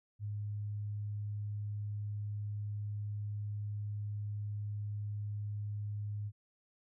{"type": "tone", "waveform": "sine", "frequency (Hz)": 103.83, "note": "G#2", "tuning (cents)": 0, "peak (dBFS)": -36, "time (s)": [0.19, 6.32], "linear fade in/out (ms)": 50, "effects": []}